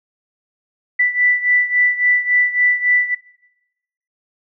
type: beating tone pair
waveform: sine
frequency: 1975.5 / 1979.1 Hz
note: B6 / B6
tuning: 0 / +3 cents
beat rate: 3.6 Hz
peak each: -15 / -18 dBFS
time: 0.99-3.15 s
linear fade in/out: 10 ms
effects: noise-tail reverb RT60 1.0 s tail -21 dB re dry